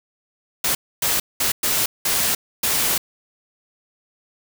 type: noise bursts at uneven times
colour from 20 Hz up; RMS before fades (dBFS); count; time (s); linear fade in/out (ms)
white; -20; 6; 0.64-0.75 / 1.02-1.2 / 1.4-1.52 / 1.63-1.86 / 2.05-2.35 / 2.63-2.98; 5
effects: none